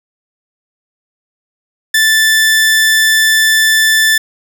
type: tone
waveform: sawtooth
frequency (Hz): 1760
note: A6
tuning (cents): 0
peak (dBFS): -4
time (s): 1.94-4.18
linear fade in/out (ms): 5
effects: none